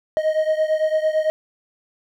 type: beating tone pair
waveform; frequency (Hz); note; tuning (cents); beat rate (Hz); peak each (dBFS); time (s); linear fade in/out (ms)
triangle; 622.3 / 631.2; D#5 / D#5; 0 / +25; 8.9; -17 / -20; 0.17-1.3; 0
effects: none